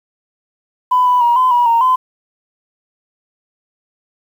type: tone with pitch steps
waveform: sine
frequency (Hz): 1001 / 992 / 951 / 1019 / 966 / 926 / 1022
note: B5 / B5 / A#5 / C6 / B5 / A#5 / C6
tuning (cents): +23 / +7 / +34 / -46 / -39 / -12 / -41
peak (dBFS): -8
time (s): 0.91-1.96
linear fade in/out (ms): 10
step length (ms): 150
effects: tanh soft clip ceiling -4 dBFS + 7-bit